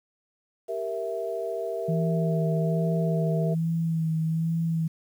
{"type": "chord", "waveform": "sine", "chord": "E diminished", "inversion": "first", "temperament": "equal", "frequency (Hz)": [392, 466.2, 659.3], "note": ["G4", "Bb4", "E5"], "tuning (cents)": [0, 0, 0], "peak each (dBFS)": [-34, -32, -31], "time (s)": [0.68, 3.55], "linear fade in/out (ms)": 20}
{"type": "tone with vibrato", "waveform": "sine", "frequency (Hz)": 162.6, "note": "E3", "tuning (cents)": -23, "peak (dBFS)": -23, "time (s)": [1.88, 4.88], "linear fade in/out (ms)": 10, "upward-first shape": "sine", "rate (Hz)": 1.2, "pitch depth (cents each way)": 29}
{"effects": ["9-bit"]}